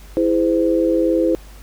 sine chord, E augmented, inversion none, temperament just, 329.6 / 412 / 515 Hz, E4 / G#4 / B#4, 0 / -14 / -28 cents, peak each -16 / -22 / -18 dBFS, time 0.17-1.35 s, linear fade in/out 0 ms, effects added 50 Hz sine -37 dBFS peak until 1.62 s + pink hiss -46 dBFS RMS until 1.62 s

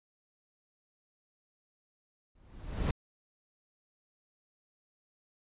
brown noise with exponential growth, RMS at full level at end -25 dBFS, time 2.35-2.91 s, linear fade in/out 5 ms, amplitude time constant 120 ms, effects resampled to 8000 Hz

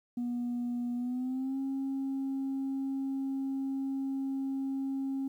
sine tone with pitch glide, 242 to 270.1 Hz, B3 to C#4, -35 to -45 cents, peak -29 dBFS, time 0.17-5.28 s, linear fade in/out 5 ms, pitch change +190 cents, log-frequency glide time 0.95-1.58 s, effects tanh soft clip ceiling -29 dBFS + 11-bit

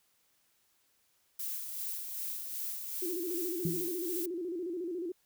violet noise with tremolo, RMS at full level -37 dBFS, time 1.39-4.26 s, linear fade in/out 5 ms, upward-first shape sine, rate 2.6 Hz, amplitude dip 40%
sine tone with vibrato, 349.2 Hz, F4, in tune, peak -34 dBFS, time 3.02-5.12 s, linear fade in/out 5 ms, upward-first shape square, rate 14 Hz, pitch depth 86 cents each way
sine tone with exponential decay, 166.8 Hz, E3, 21 cents sharp, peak -27 dBFS, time 3.65-3.92 s, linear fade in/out 2 ms, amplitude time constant 58 ms
effects white hiss -72 dBFS RMS until 5.25 s

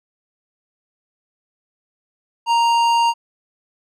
sine tone with tanh clipping, 932.3 Hz, A#5, in tune, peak -15 dBFS, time 2.46-3.14 s, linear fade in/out 50 ms, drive 14 dB, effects none

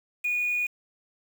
sine tone with quantisation, 2455 Hz, D#7, 24 cents flat, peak -24 dBFS, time 0.24-0.67 s, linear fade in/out 10 ms, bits 7, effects none

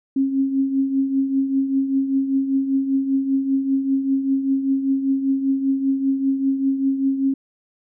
sine tone with tremolo, 270.5 Hz, C#4, 42 cents flat, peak -14 dBFS, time 0.16-7.34 s, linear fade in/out 5 ms, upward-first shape triangle, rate 5.1 Hz, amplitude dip 65%, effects none

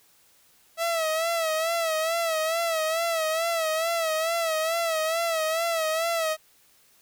sawtooth tone with vibrato, 652 Hz, E5, 19 cents flat, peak -20 dBFS, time 0.77-6.37 s, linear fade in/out 50 ms, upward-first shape sine, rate 2.3 Hz, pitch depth 68 cents each way, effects white hiss -60 dBFS RMS until 7.01 s

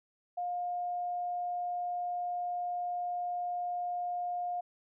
sine tone, 710 Hz, F5, 28 cents sharp, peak -32 dBFS, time 0.37-4.61 s, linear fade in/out 10 ms, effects none

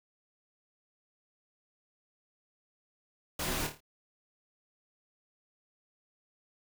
pink noise with echo, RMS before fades -34 dBFS, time 3.39-3.67 s, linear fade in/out 5 ms, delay 27 ms, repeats 5, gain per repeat -6 dB, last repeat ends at 3.805 s, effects none

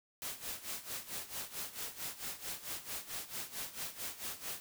white noise with tremolo, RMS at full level -40 dBFS, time 0.22-4.6 s, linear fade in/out 0 ms, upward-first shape sine, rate 4.5 Hz, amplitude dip 80%, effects none

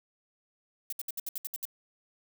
violet noise bursts, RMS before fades -35 dBFS, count 9, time 0.9-1.653 s, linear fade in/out 2 ms, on 25 ms, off 66 ms, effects none

